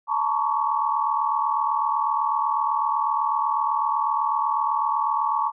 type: tone cluster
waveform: sine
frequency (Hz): 871 / 939 / 1099 / 1139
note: A5 / A#5 / C#6 / C#6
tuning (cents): -18 / +12 / -15 / +47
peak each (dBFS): -26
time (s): 0.07-5.52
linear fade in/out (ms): 50
effects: none